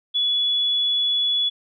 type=tone; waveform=sine; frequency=3408 Hz; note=G#7; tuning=44 cents sharp; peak=-18 dBFS; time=0.14-1.5 s; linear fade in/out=20 ms; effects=none